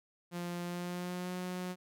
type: tone with pitch glide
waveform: sawtooth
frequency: 174.61 to 181.5 Hz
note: F3 to F#3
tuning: 0 to -33 cents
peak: -33 dBFS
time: 0.31-1.76 s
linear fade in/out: 50 ms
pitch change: +67 cents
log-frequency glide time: 0.62-1.37 s
effects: none